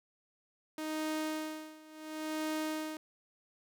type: tone with tremolo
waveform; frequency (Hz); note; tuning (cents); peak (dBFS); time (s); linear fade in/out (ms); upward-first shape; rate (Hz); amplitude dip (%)
sawtooth; 311.1; D#4; 0; -29; 0.78-2.97; 2; sine; 0.71; 90
effects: none